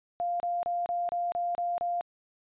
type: tone bursts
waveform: sine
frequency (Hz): 698.5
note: F5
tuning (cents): 0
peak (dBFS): -27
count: 8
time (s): 0.2-2.01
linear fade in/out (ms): 0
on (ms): 200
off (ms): 30
effects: resampled to 8000 Hz